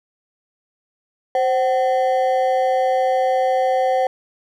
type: ring-modulated tone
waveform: triangle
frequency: 640 Hz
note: D#5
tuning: 49 cents sharp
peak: -10 dBFS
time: 1.35-4.07 s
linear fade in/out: 2 ms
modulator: 117 Hz
effects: none